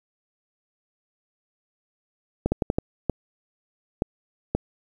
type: clicks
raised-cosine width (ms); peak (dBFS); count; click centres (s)
2; -8; 8; 2.46 / 2.52 / 2.622 / 2.701 / 2.785 / 3.097 / 4.021 / 4.55
effects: 8-bit